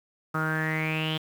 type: tone with low-pass filter sweep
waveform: sawtooth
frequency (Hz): 157.3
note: D#3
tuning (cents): +19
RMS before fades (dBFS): -28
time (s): 0.34-1.18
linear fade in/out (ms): 10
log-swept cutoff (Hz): 1300 to 3300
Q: 10
effects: 8-bit

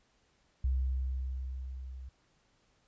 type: tone with level ramp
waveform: sine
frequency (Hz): 64.8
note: C2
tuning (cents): -16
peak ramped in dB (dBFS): -26 to -42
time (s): 0.64-2.09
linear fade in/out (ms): 5
effects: pink hiss -71 dBFS RMS until 2.87 s + resampled to 16000 Hz

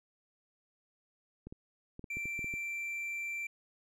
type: clicks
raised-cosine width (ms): 3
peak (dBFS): -32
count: 9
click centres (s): 1.47 / 1.525 / 1.994 / 2.042 / 2.17 / 2.256 / 2.392 / 2.444 / 2.539
type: tone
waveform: triangle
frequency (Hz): 2349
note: D7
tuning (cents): 0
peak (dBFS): -34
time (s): 2.1-3.47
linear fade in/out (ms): 5
effects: none

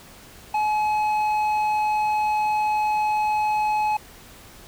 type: tone with hard clipping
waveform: sine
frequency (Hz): 850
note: G#5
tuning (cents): +40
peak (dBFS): -21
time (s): 0.54-3.97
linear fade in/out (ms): 5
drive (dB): 6
effects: pink hiss -46 dBFS RMS until 4.67 s

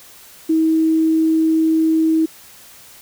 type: tone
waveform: sine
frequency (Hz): 320.1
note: D#4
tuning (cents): +49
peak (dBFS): -12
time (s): 0.49-2.26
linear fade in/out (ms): 10
effects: white hiss -43 dBFS RMS until 3.01 s

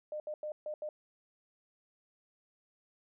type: tone bursts at uneven times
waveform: sine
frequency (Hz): 606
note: D#5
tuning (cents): -46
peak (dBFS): -36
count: 5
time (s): 0.12-0.2 / 0.27-0.34 / 0.43-0.52 / 0.66-0.74 / 0.82-0.89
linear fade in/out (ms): 2
effects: none

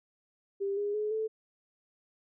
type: tone with pitch steps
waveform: sine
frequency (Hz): 396.3 / 409.8 / 423.8 / 438.2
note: G4 / G#4 / G#4 / A4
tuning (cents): +19 / -23 / +35 / -7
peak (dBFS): -29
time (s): 0.6-1.28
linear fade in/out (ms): 20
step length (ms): 170
effects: none

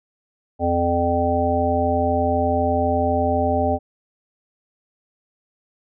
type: harmonic tone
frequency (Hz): 86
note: F2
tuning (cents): -26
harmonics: 1 / 3 / 5 / 7 / 9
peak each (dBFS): -24 / -24 / -26 / -22 / -22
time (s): 0.59-3.79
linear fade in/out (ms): 50
effects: none

